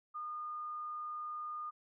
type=tone; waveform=sine; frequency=1220 Hz; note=D#6; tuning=34 cents flat; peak=-39 dBFS; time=0.14-1.71 s; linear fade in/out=20 ms; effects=none